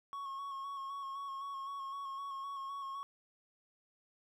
triangle tone with vibrato, 1100 Hz, C#6, 14 cents flat, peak -38 dBFS, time 0.13-3.03 s, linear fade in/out 0 ms, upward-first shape square, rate 3.9 Hz, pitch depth 25 cents each way, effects none

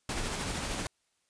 pink noise with tremolo, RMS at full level -33 dBFS, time 0.09-0.87 s, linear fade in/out 2 ms, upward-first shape sine, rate 13 Hz, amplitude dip 30%, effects white hiss -75 dBFS RMS until 1.29 s + resampled to 22050 Hz

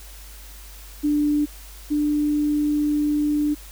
sine tone pair in turn, 295.4 / 296.6 Hz, D4 / D4, +10 / +17 cents, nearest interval unison, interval 7 cents, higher second, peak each -17 / -18 dBFS, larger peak first, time 1.03-1.46 / 1.9-3.55 s, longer second, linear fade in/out 20 ms, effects added 50 Hz sine -40 dBFS peak until 3.71 s + white hiss -45 dBFS RMS until 3.71 s

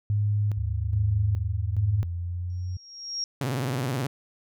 sine tone with tremolo, 103.83 Hz, G#2, in tune, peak -21 dBFS, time 0.1-2.03 s, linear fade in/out 0 ms, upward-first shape square, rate 1.2 Hz, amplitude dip 50%
sine exponential sweep, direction up, 74.6 to 91.8 Hz, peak -28 dBFS, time 0.57-2.77 s, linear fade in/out 5 ms
sine tone with exponential growth, 5588 Hz, F8, in tune, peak -25 dBFS, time 2.5-3.24 s, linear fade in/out 1 ms, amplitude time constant 160 ms
sawtooth tone with vibrato, 130 Hz, C3, 11 cents flat, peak -22 dBFS, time 3.41-4.07 s, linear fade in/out 2 ms, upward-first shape sine, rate 19 Hz, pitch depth 180 cents each way
effects none

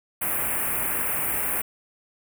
white band-stop noise, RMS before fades -26 dBFS, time 0.21-1.62 s, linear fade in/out 10 ms, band 2600 to 9100 Hz, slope 48 dB/octave, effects none

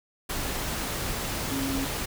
sine tone in noise, 271 Hz, C#4, 39 cents flat, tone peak -28 dBFS, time 1.51-1.85 s, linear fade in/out 10 ms, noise pink, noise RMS -31 dBFS, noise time 0.29-2.06 s, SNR 0 dB, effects none

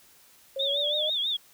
sine linear sweep, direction up, 538 to 622.3 Hz, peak -30 dBFS, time 0.56-1.1 s, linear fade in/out 5 ms
sine tone with vibrato, 3506 Hz, A7, 7 cents flat, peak -25 dBFS, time 0.59-1.37 s, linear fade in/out 10 ms, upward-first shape triangle, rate 6.1 Hz, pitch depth 140 cents each way
effects white hiss -57 dBFS RMS until 1.53 s

